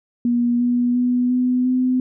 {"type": "tone with pitch steps", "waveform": "sine", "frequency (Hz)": [240, 243.5, 247, 250.6, 254.3], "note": ["B3", "B3", "B3", "B3", "C4"], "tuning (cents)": [-49, -24, 0, 25, -49], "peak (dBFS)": -15, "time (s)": [0.25, 2], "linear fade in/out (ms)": 2, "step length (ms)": 350, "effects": []}